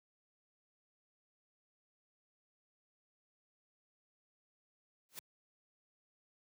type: noise with exponential growth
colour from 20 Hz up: white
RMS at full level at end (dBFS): -42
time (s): 5.09-5.19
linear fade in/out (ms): 0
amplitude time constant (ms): 21
effects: high-pass 100 Hz 12 dB/octave